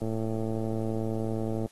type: click train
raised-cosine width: 2 ms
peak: -19 dBFS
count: 183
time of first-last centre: 0.02-1.66 s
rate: 111 Hz
effects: white hiss -59 dBFS RMS until 1.71 s + AAC 32 kbps